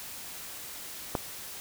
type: click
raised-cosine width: 1 ms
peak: -13 dBFS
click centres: 1.152 s
effects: white hiss -42 dBFS RMS until 1.6 s